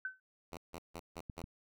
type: tone with exponential decay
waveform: sine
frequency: 1524 Hz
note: G6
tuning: 49 cents flat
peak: -33 dBFS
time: 0.05-0.2 s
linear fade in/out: 2 ms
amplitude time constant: 31 ms
type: tone bursts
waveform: 5% pulse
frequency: 84 Hz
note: E2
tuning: 33 cents sharp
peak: -32 dBFS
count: 5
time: 0.52-1.42 s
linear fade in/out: 5 ms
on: 52 ms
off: 160 ms
type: clicks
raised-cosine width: 5 ms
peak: -31 / -33 dBFS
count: 2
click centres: 1.298 / 1.441 s
effects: none